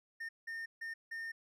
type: tone bursts at uneven times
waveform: triangle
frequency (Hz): 1822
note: A#6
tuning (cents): -40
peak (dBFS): -38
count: 4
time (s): 0.2-0.29 / 0.47-0.66 / 0.81-0.94 / 1.11-1.32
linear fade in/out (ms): 10
effects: none